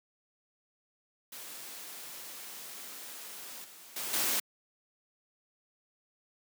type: noise with level steps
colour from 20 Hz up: white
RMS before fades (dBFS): -45 / -52 / -37 / -30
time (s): 1.32-4.4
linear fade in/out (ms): 5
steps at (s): 3.64 / 3.96 / 4.13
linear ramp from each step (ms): 5
effects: high-pass 200 Hz 12 dB/octave